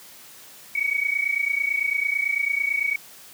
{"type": "tone pair together", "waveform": "sine", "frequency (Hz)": [2236, 2265], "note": ["C#7", "C#7"], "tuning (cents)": [14, 37], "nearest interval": "unison", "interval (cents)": 23, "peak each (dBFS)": -24, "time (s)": [0.75, 2.96], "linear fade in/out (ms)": 5, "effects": ["white hiss -46 dBFS RMS until 3.33 s", "high-pass 100 Hz 12 dB/octave"]}